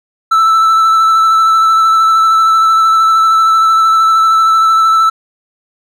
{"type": "tone with vibrato", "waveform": "triangle", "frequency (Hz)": 1321, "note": "E6", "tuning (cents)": 3, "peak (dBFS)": -4, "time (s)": [0.31, 5.1], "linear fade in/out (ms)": 10, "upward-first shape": "sine", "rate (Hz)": 13, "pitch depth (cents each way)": 16, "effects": []}